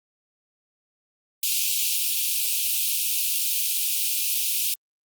white high-pass noise, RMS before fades -24 dBFS, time 1.43-4.74 s, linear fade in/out 2 ms, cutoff 2400 Hz, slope 96 dB/octave, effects Opus 32 kbps

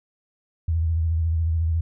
sine tone with vibrato, 81.7 Hz, E2, 15 cents flat, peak -19 dBFS, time 0.68-1.81 s, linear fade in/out 5 ms, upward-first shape sine, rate 14 Hz, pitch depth 59 cents each way, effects none

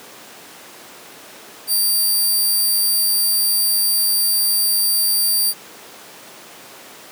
5% pulse tone, 4699 Hz, D8, in tune, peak -8 dBFS, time 1.67-5.54 s, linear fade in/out 50 ms, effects pink hiss -39 dBFS RMS until 7.11 s + high-pass 300 Hz 12 dB/octave

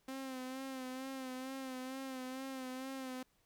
sawtooth tone with vibrato, 261.6 Hz, C4, in tune, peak -38 dBFS, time 0.08-3.23 s, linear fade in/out 5 ms, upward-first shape sine, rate 2.2 Hz, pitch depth 43 cents each way, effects pink hiss -75 dBFS RMS until 3.45 s

